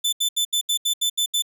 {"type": "tone bursts", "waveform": "sawtooth", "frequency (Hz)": 3520, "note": "A7", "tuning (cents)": 0, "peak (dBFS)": -16, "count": 9, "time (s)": [0.04, 1.423], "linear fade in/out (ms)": 10, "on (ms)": 87, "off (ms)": 75, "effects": []}